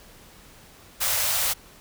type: band-stop noise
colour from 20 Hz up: white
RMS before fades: -24 dBFS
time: 1-1.54 s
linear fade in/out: 20 ms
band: 140 to 490 Hz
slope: 96 dB/octave
effects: pink hiss -50 dBFS RMS until 1.8 s